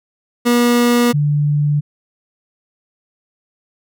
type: tone pair in turn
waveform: 30% pulse / sine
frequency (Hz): 240.5 / 146.93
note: B3 / D3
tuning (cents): -46 / +1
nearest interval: major sixth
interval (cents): 853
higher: first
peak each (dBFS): -8 / -12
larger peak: first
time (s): 0.45-1.13 / 1.13-1.81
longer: neither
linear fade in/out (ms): 20
effects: none